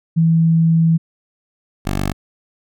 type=tone pair in turn; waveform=sine / 10% pulse; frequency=163.9 / 48.73 Hz; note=E3 / G1; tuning=-10 / -10 cents; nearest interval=octave + major sixth; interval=2100 cents; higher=first; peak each=-10 dBFS; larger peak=neither; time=0.16-0.98 / 1.85-2.13 s; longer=first; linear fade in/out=20 ms; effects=none